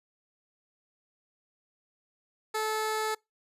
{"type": "tone", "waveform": "15% pulse", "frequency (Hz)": 434.5, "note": "A4", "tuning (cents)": -22, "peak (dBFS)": -22, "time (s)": [2.54, 3.15], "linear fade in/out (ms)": 10, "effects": ["noise-tail reverb RT60 0.2 s tail -25 dB re dry", "resampled to 32000 Hz"]}